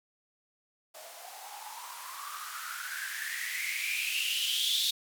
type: noise with band-pass filter sweep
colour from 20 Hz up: violet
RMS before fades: -35 dBFS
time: 0.94-4.91 s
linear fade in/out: 10 ms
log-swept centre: 630 to 3700 Hz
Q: 9.9
effects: none